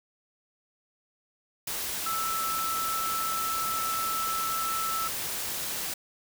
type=tone in noise; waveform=sine; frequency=1318.5 Hz; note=E6; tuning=in tune; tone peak=-29 dBFS; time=2.06-5.08 s; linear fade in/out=5 ms; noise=white; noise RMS=-33 dBFS; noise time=1.67-5.94 s; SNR=+1 dB; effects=none